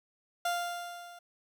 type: tone with level ramp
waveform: 30% pulse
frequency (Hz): 698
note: F5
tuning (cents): -1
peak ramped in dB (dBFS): -25 to -46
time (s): 0.45-1.19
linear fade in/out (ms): 5
effects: none